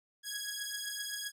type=beating tone pair; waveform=10% pulse; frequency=1657 / 1664.7 Hz; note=G#6 / G#6; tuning=-4 / +4 cents; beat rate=7.7 Hz; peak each=-31 / -32 dBFS; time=0.23-1.32 s; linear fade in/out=50 ms; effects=none

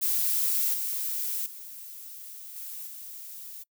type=noise with level steps; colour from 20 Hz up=violet; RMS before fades=-26 / -31 / -43 / -39 / -42 dBFS; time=0.01-3.64 s; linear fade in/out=20 ms; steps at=0.74 / 1.46 / 2.56 / 2.87 s; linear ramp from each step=2 ms; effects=noise-tail reverb RT60 0.1 s tail -25 dB re dry

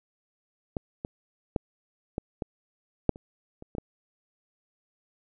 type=clicks; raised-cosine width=2 ms; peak=-16 / -19 / -12 / -16 / -17 / -6 / -30 / -29 / -23 / -18 dBFS; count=10; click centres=0.768 / 1.049 / 1.562 / 2.181 / 2.422 / 3.093 / 3.159 / 3.624 / 3.751 / 3.783 s; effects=none

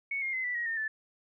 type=tone with pitch steps; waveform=sine; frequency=2217 / 2132 / 2050 / 1970.6 / 1894.7 / 1821.7 / 1751.5 Hz; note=C#7 / C7 / C7 / B6 / A#6 / A#6 / A6; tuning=0 / +32 / -36 / -4 / +28 / -40 / -8 cents; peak=-30 dBFS; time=0.11-0.88 s; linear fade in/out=5 ms; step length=110 ms; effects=none

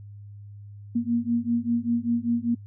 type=beating tone pair; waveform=sine; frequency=233.1 / 238.2 Hz; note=A#3 / A#3; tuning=0 / +38 cents; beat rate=5.1 Hz; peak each=-25 dBFS; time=0.95-2.55 s; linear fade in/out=10 ms; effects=noise-tail reverb RT60 0.1 s tail -24 dB re dry + added 102 Hz sine -40 dBFS peak until 2.66 s

